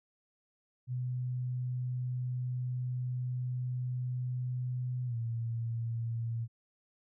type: tone with pitch glide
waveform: sine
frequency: 125.3 to 115.57 Hz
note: B2 to A#2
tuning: +25 to -14 cents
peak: -32 dBFS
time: 0.87-6.48 s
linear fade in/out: 50 ms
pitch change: -139 cents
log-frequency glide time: 5.06-5.16 s
effects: none